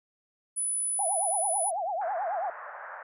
sine tone, 9956 Hz, D#9, in tune, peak -27 dBFS, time 0.56-1.71 s, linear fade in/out 20 ms
sine tone with vibrato, 740 Hz, F#5, in tune, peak -28 dBFS, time 0.99-2.5 s, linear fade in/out 2 ms, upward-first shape triangle, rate 9.1 Hz, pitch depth 270 cents each way
white band-pass noise, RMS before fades -42 dBFS, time 2.01-3.03 s, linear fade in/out 5 ms, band 570 to 1700 Hz, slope 48 dB/octave
effects none

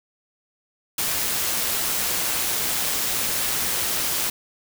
white noise with amplitude modulation, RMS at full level -23 dBFS, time 0.98-4.3 s, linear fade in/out 5 ms, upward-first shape sine, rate 120 Hz, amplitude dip 25%, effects none

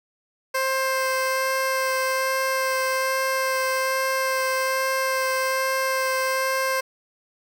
15% pulse tone with vibrato, 526 Hz, C5, 9 cents sharp, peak -15 dBFS, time 0.54-6.81 s, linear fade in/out 10 ms, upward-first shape sine, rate 1.2 Hz, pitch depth 8 cents each way, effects none

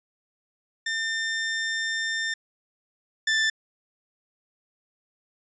sawtooth tone pair in turn, 1800 / 1768.1 Hz, A6 / A6, +39 / +8 cents, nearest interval unison, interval 31 cents, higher first, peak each -22 / -17 dBFS, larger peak second, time 0.86-2.34 / 3.27-3.5 s, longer first, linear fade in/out 5 ms, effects resampled to 16000 Hz

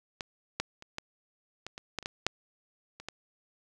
clicks, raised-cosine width 0.2 ms, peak -18 / -12 / -29 / -18 / -22 / -24 / -15 / -28 / -16 / -8 / -27 / -20 dBFS, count 12, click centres 0.208 / 0.6 / 0.824 / 0.984 / 1.666 / 1.779 / 1.987 / 2.027 / 2.059 / 2.266 / 3 / 3.086 s, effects none

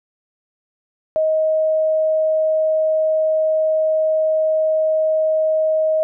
sine tone, 629 Hz, D#5, 19 cents sharp, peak -14 dBFS, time 1.16-6.03 s, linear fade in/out 0 ms, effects none

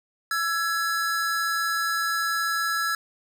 square tone pair together, 1338 / 1677 Hz, E6 / G#6, +25 / +16 cents, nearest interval major third, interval 391 cents, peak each -27 dBFS, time 0.31-2.95 s, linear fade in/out 2 ms, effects none

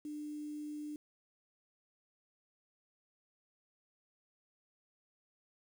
sine tone with quantisation, 298.7 Hz, D4, 29 cents sharp, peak -40 dBFS, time 0.05-0.96 s, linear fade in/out 2 ms, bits 10, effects none

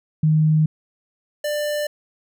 sine / square tone pair in turn, 155.5 / 593.2 Hz, D#3 / D5, -1 / +17 cents, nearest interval octave + major seventh, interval 2318 cents, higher second, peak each -13 / -22 dBFS, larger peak first, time 0.23-0.66 / 1.44-1.87 s, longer neither, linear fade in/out 5 ms, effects none

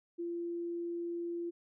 sine tone, 342.8 Hz, F4, 32 cents flat, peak -35 dBFS, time 0.18-1.51 s, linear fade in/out 20 ms, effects none

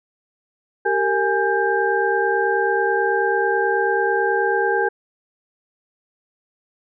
sine tone cluster, 390.4 / 459.6 / 826 / 1583 Hz, G4 / A#4 / G#5 / G6, -7 / -25 / -10 / +17 cents, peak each -22 dBFS, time 0.85-4.89 s, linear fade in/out 10 ms, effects none

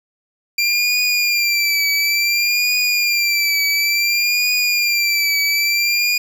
25% pulse tone with vibrato, 2373 Hz, D7, 17 cents sharp, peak -11 dBFS, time 0.58-6.18 s, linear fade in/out 5 ms, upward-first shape triangle, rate 0.57 Hz, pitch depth 67 cents each way, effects none

